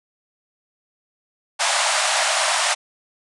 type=band-pass noise; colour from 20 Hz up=pink; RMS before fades=-20 dBFS; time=1.59-2.75 s; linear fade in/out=20 ms; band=590 to 10000 Hz; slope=96 dB/octave; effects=none